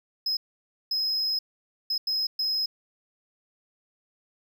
triangle tone bursts at uneven times, 5110 Hz, D#8, 45 cents sharp, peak -23 dBFS, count 5, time 0.26-0.37 / 0.91-1.39 / 1.9-1.98 / 2.07-2.27 / 2.39-2.66 s, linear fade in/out 5 ms, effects none

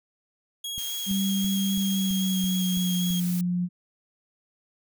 sawtooth tone with vibrato, 3281 Hz, G#7, 22 cents flat, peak -28 dBFS, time 0.64-3.2 s, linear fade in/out 5 ms, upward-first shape square, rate 3.8 Hz, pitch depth 13 cents each way
click train, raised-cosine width 5 ms, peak -29 dBFS, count 8, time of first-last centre 0.78-3.106 s, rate 3.01 Hz
blue noise, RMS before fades -37 dBFS, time 0.78-3.41 s, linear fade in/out 2 ms
sine tone with pitch glide, 194.9 to 177.69 Hz, G3 to F3, -10 to +30 cents, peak -23 dBFS, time 1.06-3.69 s, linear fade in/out 50 ms, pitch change -160 cents, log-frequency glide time 1.82-3.06 s
effects none

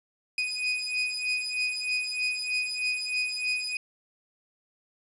30% pulse beating tone pair, 2489 / 2492.2 Hz, D#7 / D#7, 0 / +2 cents, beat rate 3.2 Hz, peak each -28 dBFS, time 0.38-3.77 s, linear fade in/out 2 ms, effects resampled to 24000 Hz + 9-bit

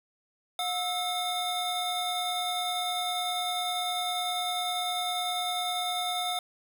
square tone cluster, 721 / 1311 / 3615 Hz, F#5 / E6 / A7, -45 / -10 / +46 cents, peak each -32 / -39 / -33 dBFS, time 0.59-6.39 s, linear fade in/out 2 ms, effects 10-bit

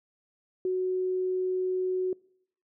sine tone, 370 Hz, F#4, in tune, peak -25 dBFS, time 0.65-2.13 s, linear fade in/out 2 ms, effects noise-tail reverb RT60 0.7 s tail -25 dB re dry

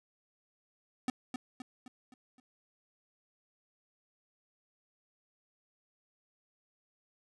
square tone with echo, 253.3 Hz, B3, 44 cents sharp, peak -30 dBFS, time 1.08-1.1 s, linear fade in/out 2 ms, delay 260 ms, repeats 5, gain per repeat -6 dB, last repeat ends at 2.4 s, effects resampled to 24000 Hz

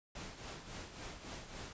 pink noise with tremolo, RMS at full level -45 dBFS, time 0.15-1.73 s, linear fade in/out 5 ms, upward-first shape triangle, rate 3.6 Hz, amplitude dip 65%, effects resampled to 16000 Hz

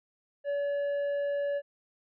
triangle tone with tanh clipping, 570 Hz, C#5, 48 cents sharp, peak -29 dBFS, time 0.44-1.62 s, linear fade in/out 50 ms, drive 10 dB, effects none

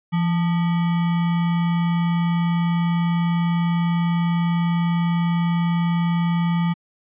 sine tone with sample-and-hold, 170 Hz, F3, 46 cents flat, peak -17 dBFS, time 0.12-6.74 s, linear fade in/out 20 ms, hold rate 1050 Hz, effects resampled to 8000 Hz

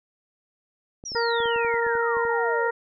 clicks, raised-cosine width 2 ms, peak -28 dBFS, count 12, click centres 1.039 / 1.119 / 1.149 / 1.403 / 1.457 / 1.561 / 1.648 / 1.741 / 1.866 / 1.953 / 2.169 / 2.252 s
sine exponential sweep, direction down, 5920 to 491.7 Hz, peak -31 dBFS, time 1.05-2.69 s, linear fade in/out 10 ms
harmonic tone, 466.2 Hz, A#4, in tune, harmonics 1 / 2 / 3 / 4, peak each -24 / -27 / -29 / -30 dBFS, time 1.15-2.71 s, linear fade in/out 10 ms
effects none

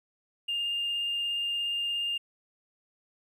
triangle tone with vibrato, 2813 Hz, F7, 12 cents sharp, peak -25 dBFS, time 0.48-2.18 s, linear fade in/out 10 ms, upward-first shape sine, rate 17 Hz, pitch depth 10 cents each way, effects tanh soft clip ceiling -25 dBFS

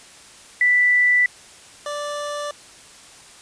sine / 25% pulse tone pair in turn, 1975.5 / 586 Hz, B6 / D5, 0 / -4 cents, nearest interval octave + major sixth, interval 2104 cents, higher first, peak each -13 / -22 dBFS, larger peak first, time 0.61-1.26 / 1.86-2.51 s, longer neither, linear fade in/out 2 ms, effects white hiss -45 dBFS RMS until 3.41 s + resampled to 22050 Hz

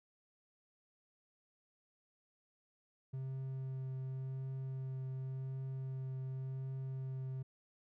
triangle tone with vibrato, 132.1 Hz, C3, 17 cents sharp, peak -37 dBFS, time 3.13-7.43 s, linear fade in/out 10 ms, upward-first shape triangle, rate 0.9 Hz, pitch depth 12 cents each way, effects none

